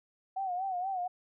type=tone with vibrato; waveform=sine; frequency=745 Hz; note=F#5; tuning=12 cents sharp; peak=-31 dBFS; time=0.36-1.08 s; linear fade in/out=10 ms; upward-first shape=sine; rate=4.2 Hz; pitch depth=87 cents each way; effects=none